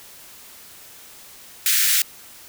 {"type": "high-pass noise", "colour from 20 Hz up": "white", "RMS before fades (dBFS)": -18, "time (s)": [1.66, 2.02], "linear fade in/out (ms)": 2, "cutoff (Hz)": 1500, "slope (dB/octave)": 48, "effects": ["white hiss -44 dBFS RMS until 2.48 s"]}